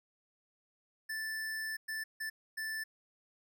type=tone bursts at uneven times; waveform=square; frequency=1760 Hz; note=A6; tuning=in tune; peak=-37 dBFS; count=4; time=1.09-1.77 / 1.88-2.04 / 2.2-2.3 / 2.57-2.84 s; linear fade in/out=10 ms; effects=none